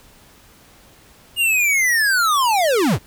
square linear sweep, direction down, 2867 to 63 Hz, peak -15 dBFS, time 1.36-2.99 s, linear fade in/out 50 ms, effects pink hiss -49 dBFS RMS until 3.06 s

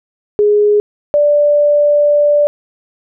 sine tone pair in turn, 415.9 / 586.6 Hz, G#4 / D5, +2 / -2 cents, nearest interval tritone, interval 596 cents, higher second, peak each -7 dBFS, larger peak neither, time 0.39-0.8 / 1.14-2.47 s, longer second, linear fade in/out 0 ms, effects none

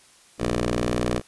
10% pulse ring-modulated tone, 60.1 Hz, B1, 46 cents flat, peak -11 dBFS, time 0.38-1.22 s, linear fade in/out 50 ms, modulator 260 Hz, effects white hiss -54 dBFS RMS until 1.27 s + resampled to 24000 Hz

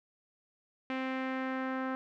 sawtooth tone with low-pass filter sweep, 261.6 Hz, C4, in tune, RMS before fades -35 dBFS, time 0.9-1.95 s, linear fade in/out 0 ms, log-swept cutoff 2400 to 1500 Hz, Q 2.1, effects none

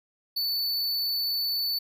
square tone, 4486 Hz, C#8, 20 cents sharp, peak -26 dBFS, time 0.36-1.79 s, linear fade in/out 10 ms, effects none

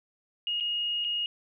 sine tone with dropouts, 2867 Hz, F7, 45 cents sharp, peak -27 dBFS, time 0.47-1.26 s, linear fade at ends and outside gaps 1 ms, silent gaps 0.601-0.607 / 1.043-1.047 s, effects none

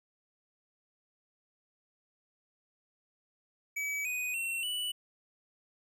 square tone with pitch steps, 2284 / 2491 / 2716 / 2962 Hz, D7 / D#7 / F7 / F#7, -49 / +1 / -49 / +1 cents, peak -33 dBFS, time 3.76-4.92 s, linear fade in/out 10 ms, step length 290 ms, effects none

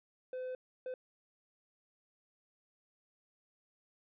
triangle tone bursts at uneven times, 510 Hz, C5, 44 cents flat, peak -36 dBFS, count 2, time 0.33-0.55 / 0.86-0.94 s, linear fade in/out 2 ms, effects resampled to 8000 Hz

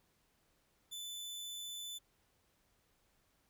sawtooth tone, 3505 Hz, A7, 7 cents flat, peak -40 dBFS, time 0.91-1.99 s, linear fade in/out 20 ms, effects pink hiss -75 dBFS RMS until 3.49 s

